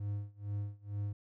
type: tone with tremolo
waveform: triangle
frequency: 102.2 Hz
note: G#2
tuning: 27 cents flat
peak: -31 dBFS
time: 0-1.13 s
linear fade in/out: 5 ms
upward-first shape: sine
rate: 2.2 Hz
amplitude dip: 95%
effects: none